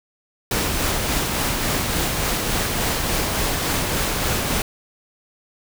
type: noise with tremolo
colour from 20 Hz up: pink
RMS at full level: -21 dBFS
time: 0.51-4.62 s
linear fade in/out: 2 ms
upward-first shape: sine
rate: 3.5 Hz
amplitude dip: 25%
effects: none